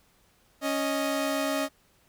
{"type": "tone pair together", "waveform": "sawtooth", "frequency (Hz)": [277.2, 622.3], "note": ["C#4", "D#5"], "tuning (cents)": [0, 0], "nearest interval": "octave + major second", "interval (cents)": 1400, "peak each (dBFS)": -25, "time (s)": [0.61, 1.69], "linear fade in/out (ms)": 50, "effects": ["pink hiss -64 dBFS RMS until 2.08 s"]}